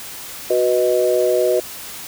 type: chord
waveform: sine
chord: B major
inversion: second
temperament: equal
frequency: 370 / 493.9 / 622.3 Hz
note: F#4 / B4 / D#5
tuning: 0 / 0 / 0 cents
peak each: -18 dBFS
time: 0.5-1.6 s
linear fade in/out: 5 ms
effects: white hiss -33 dBFS RMS until 2.07 s